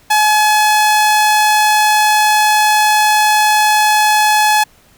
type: tone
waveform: sawtooth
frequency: 850 Hz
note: G#5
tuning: 40 cents sharp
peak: -5 dBFS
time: 0.1-4.64 s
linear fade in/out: 10 ms
effects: pink hiss -49 dBFS RMS until 4.97 s